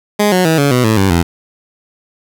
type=tone with pitch steps; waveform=15% pulse; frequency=207.7 / 182.91 / 161.09 / 141.86 / 124.93 / 110.03 / 96.9 / 85.33 Hz; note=G#3 / F#3 / E3 / C#3 / B2 / A2 / G2 / F2; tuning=0 / -20 / -40 / +40 / +20 / 0 / -20 / -40 cents; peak=-3 dBFS; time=0.19-1.23 s; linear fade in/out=10 ms; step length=130 ms; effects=none